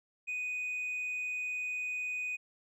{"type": "tone with tanh clipping", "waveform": "triangle", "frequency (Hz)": 2489, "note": "D#7", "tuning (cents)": 0, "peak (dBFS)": -34, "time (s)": [0.27, 2.37], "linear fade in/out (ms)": 20, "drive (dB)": 6, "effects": []}